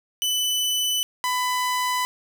sawtooth tone pair in turn, 2995 / 999.5 Hz, F#7 / B5, +20 / +20 cents, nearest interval octave + perfect fifth, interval 1900 cents, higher first, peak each -18 dBFS, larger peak neither, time 0.22-1.03 / 1.24-2.05 s, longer neither, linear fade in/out 0 ms, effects none

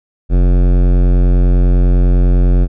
sine tone with hard clipping, 45 Hz, F#1, 47 cents flat, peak -9 dBFS, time 0.29-2.68 s, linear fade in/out 50 ms, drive 17 dB, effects none

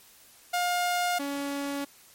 sawtooth tone pair in turn, 710 / 281.8 Hz, F5 / C#4, +28 / +29 cents, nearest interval octave + major third, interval 1599 cents, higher first, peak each -21 / -26 dBFS, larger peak first, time 0.53-1.19 / 1.19-1.85 s, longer neither, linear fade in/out 10 ms, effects white hiss -55 dBFS RMS until 2.14 s + MP3 64 kbps

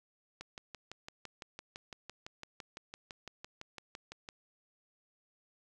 click train, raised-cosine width 0.2 ms, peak -27 dBFS, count 24, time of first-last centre 0.41-4.289 s, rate 5.93 Hz, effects none

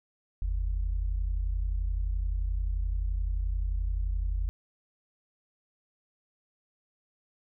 sine tone pair together, 46.25 / 77.78 Hz, F#1 / D#2, 0 / 0 cents, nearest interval major sixth, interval 900 cents, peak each -27 / -35 dBFS, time 0.42-4.49 s, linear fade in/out 0 ms, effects none

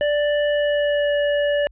square tone with pitch glide, 587.3 to 580.6 Hz, D5 to D5, 0 to -20 cents, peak -18 dBFS, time 0.01-1.67 s, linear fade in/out 0 ms, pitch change -20 cents, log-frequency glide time 0.48-1.14 s, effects added 50 Hz sine -46 dBFS peak until 1.71 s + resampled to 8000 Hz

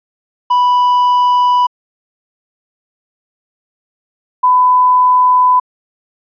triangle / sine tone pair in turn, 987 / 1001.4 Hz, B5 / B5, -1 / +24 cents, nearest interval unison, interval 25 cents, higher second, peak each -6 dBFS, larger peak neither, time 0.5-1.67 / 4.43-5.6 s, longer neither, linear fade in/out 10 ms, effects resampled to 11025 Hz

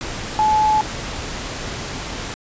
sine tone in noise, 860 Hz, A5, 40 cents flat, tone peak -13 dBFS, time 0.39-0.81 s, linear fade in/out 0 ms, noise pink, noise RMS -28 dBFS, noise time 0.01-2.34 s, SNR +12 dB, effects resampled to 16000 Hz

